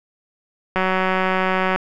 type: click train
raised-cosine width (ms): 0.5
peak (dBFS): -5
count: 188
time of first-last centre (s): 0.76-1.76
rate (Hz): 187
effects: none